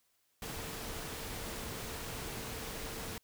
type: tone in noise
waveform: sine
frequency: 450.2 Hz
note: A4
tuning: 40 cents sharp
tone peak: -52 dBFS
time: 0.42-3.18 s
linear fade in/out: 2 ms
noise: pink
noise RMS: -42 dBFS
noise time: 0.42-3.18 s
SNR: -13 dB
effects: white hiss -75 dBFS RMS until 3.23 s